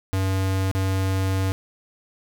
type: tone with dropouts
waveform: square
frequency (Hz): 95.4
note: G2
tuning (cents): -47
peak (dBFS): -21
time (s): 0.13-1.52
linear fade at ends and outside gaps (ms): 0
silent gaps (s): 0.714-0.75
effects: none